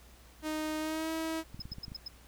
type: tone with pitch glide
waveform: sawtooth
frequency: 310 to 322.2 Hz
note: D#4 to E4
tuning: -6 to -39 cents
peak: -29 dBFS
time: 0.42-1.44 s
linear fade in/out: 50 ms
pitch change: +67 cents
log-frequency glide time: 0.79-1.11 s
type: clicks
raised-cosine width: 5 ms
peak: -32 dBFS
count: 7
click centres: 1.545 / 1.594 / 1.655 / 1.719 / 1.784 / 1.882 / 1.919 s
type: tone bursts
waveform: triangle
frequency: 5120 Hz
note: D#8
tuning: 49 cents sharp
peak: -36 dBFS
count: 5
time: 1.6-2.082 s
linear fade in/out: 5 ms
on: 22 ms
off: 93 ms
effects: added 60 Hz sine -56 dBFS peak until 2.27 s + pink hiss -59 dBFS RMS until 2.27 s